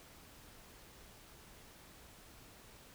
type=silence; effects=pink hiss -58 dBFS RMS until 2.94 s